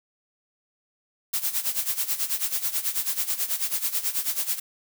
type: noise with tremolo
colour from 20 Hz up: blue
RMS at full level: -24 dBFS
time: 1.33-4.6 s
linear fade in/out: 10 ms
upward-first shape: sine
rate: 9.2 Hz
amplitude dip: 80%
effects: none